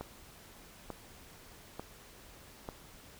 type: click train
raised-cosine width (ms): 1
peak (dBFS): -25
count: 4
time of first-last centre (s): 0.01-2.689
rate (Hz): 1.12
effects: pink hiss -55 dBFS RMS until 3.19 s